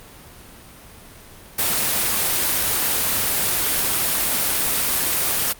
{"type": "noise", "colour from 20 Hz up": "white", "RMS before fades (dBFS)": -20, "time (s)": [1.58, 5.53], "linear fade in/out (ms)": 10, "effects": ["pink hiss -43 dBFS RMS until 5.59 s", "Opus 32 kbps"]}